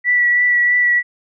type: tone with vibrato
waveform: sine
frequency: 1953 Hz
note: B6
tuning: 20 cents flat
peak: -11 dBFS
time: 0.04-1.03 s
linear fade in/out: 50 ms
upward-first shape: triangle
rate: 3.1 Hz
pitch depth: 18 cents each way
effects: none